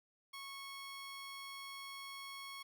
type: tone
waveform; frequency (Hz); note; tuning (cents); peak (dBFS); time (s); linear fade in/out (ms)
15% pulse; 1100; C#6; -14; -40; 0.33-2.63; 10
effects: none